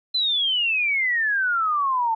sine exponential sweep, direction down, 4100 to 880 Hz, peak -19 dBFS, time 0.14-2.15 s, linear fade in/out 10 ms, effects none

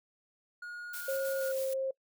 triangle tone, 1438 Hz, F#6, 50 cents flat, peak -38 dBFS, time 0.62-1.52 s, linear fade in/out 5 ms
blue noise with tremolo, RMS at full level -42 dBFS, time 0.93-1.74 s, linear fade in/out 10 ms, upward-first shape square, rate 6.3 Hz, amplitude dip 30%
sine tone with pitch glide, 540 to 532.3 Hz, C#5 to C5, -45 to +30 cents, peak -30 dBFS, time 1.08-1.91 s, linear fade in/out 5 ms, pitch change -25 cents, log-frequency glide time 1.38-1.44 s
effects noise-tail reverb RT60 0.1 s tail -24 dB re dry

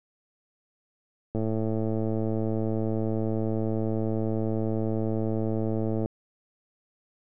click train, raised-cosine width 2 ms, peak -16 dBFS, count 519, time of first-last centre 1.35-6.059 s, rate 110 Hz, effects none

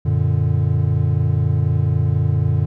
triangle chord, Gb augmented, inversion none, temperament equal, 92.5 / 116.54 / 146.83 Hz, Gb2 / Bb2 / D3, 0 / 0 / 0 cents, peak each -17 dBFS, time 0.05-2.66 s, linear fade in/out 10 ms, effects none

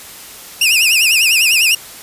sawtooth tone with vibrato, 2637 Hz, E7, in tune, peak -6 dBFS, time 0.61-1.75 s, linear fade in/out 5 ms, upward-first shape triangle, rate 10 Hz, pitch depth 180 cents each way, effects white hiss -34 dBFS RMS until 2.02 s + resampled to 32000 Hz

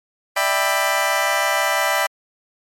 20% pulse chord, E minor seventh, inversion third, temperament just, 593.3 / 659.3 / 791.1 / 988.9 Hz, D5 / E5 / G5 / B5, +18 / 0 / +16 / +2 cents, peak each -18 dBFS, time 0.36-2.07 s, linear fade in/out 10 ms, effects MP3 64 kbps

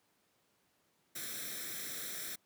white noise with comb filter, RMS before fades -42 dBFS, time 1.15-2.36 s, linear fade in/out 10 ms, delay 0.53 ms, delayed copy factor +0.75, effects pink hiss -74 dBFS RMS until 2.45 s + high-pass 150 Hz 12 dB/octave

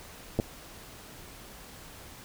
clicks, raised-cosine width 2 ms, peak -13 dBFS, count 2, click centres 0.39 / 0.399 s, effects pink hiss -48 dBFS RMS until 2.24 s

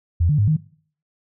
sine tone with pitch steps, 85 / 149 / 103.3 / 155.3 Hz, F2 / D3 / G#2 / D#3, -46 / +25 / -9 / -3 cents, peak -14 dBFS, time 0.2-0.568 s, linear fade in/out 10 ms, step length 92 ms, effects noise-tail reverb RT60 0.5 s tail -19 dB re dry

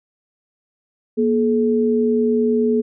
sine tone pair together, 237.7 / 427.7 Hz, A#3 / A4, +34 / -49 cents, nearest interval minor seventh, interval 1017 cents, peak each -17 dBFS, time 1.17-2.82 s, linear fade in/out 20 ms, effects none

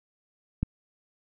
click, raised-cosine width 5 ms, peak -13 dBFS, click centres 0.63 s, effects none

